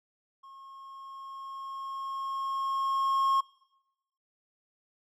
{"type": "tone with level ramp", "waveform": "triangle", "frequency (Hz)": 1082, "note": "C#6", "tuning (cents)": -42, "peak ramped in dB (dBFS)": [-46, -20], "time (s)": [0.43, 3.41], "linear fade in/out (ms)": 10, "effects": ["noise-tail reverb RT60 0.9 s tail -22 dB re dry"]}